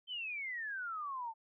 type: exponential sweep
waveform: sine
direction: down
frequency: 3136 to 873 Hz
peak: -38 dBFS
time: 0.07-1.34 s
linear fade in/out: 50 ms
effects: none